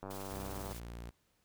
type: click train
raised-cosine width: 1 ms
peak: -30 dBFS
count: 68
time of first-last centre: 0.03-0.721 s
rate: 97 Hz
type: noise with tremolo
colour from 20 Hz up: white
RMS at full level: -49 dBFS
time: 0.1-0.8 s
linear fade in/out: 10 ms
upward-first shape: sine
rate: 20 Hz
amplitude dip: 40%
type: tone with pitch glide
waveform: sawtooth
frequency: 63.6 to 58.32 Hz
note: C2 to A#1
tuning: -48 to +1 cents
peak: -40 dBFS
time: 0.3-1.11 s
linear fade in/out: 20 ms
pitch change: -151 cents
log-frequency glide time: 0.47-0.67 s
effects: pink hiss -75 dBFS RMS until 1.44 s